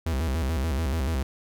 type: tone with vibrato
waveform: 45% pulse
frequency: 73.42 Hz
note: D2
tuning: in tune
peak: -24 dBFS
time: 0.06-1.23 s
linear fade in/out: 5 ms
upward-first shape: square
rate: 6.9 Hz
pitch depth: 190 cents each way
effects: none